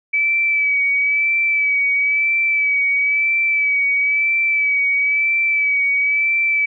sine tone with vibrato, 2295 Hz, D7, 40 cents flat, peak -14 dBFS, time 0.13-6.66 s, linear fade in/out 10 ms, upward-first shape sine, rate 1 Hz, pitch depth 33 cents each way, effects none

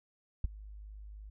sine tone with ADSR envelope, 51.6 Hz, G#1, 10 cents flat, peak -22 dBFS, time 0.44-1.3 s, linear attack 4 ms, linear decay 16 ms, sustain -23 dB, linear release 8 ms, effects none

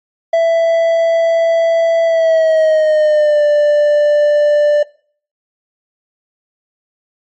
triangle tone with pitch glide, 663 to 590.7 Hz, E5 to D5, +10 to +10 cents, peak -6 dBFS, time 0.33-4.83 s, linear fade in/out 5 ms, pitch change -200 cents, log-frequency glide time 2.05-3.43 s, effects noise-tail reverb RT60 0.5 s tail -22 dB re dry + MP3 32 kbps

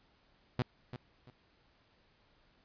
sawtooth tone with echo, 124.5 Hz, B2, 14 cents sharp, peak -25 dBFS, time 0.59-0.62 s, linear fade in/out 0 ms, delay 340 ms, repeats 2, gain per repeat -12 dB, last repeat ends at 1.3 s, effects pink hiss -69 dBFS RMS until 2.64 s + resampled to 11025 Hz

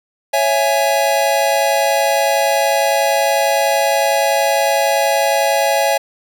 square chord, C# minor, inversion none, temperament just, 554.4 / 665.2 / 831.5 Hz, C#5 / E5 / G#5, 0 / +16 / +2 cents, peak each -18 dBFS, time 0.33-5.98 s, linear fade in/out 10 ms, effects none

